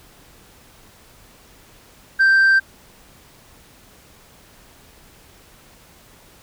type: tone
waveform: sine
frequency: 1568 Hz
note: G6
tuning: in tune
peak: -8 dBFS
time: 2.19-2.6 s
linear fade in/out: 20 ms
effects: tanh soft clip ceiling -10 dBFS + pink hiss -49 dBFS RMS until 6.42 s